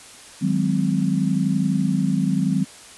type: chord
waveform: sine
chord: Ab dominant seventh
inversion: second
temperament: just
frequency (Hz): 155.74 / 186.89 / 207.7 / 259.6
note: Eb3 / Gb3 / Ab3 / C4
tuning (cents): +2 / +18 / 0 / -13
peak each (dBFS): -24 / -21 / -25 / -24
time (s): 0.41-2.65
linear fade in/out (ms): 20
effects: white hiss -43 dBFS RMS until 2.97 s + resampled to 24000 Hz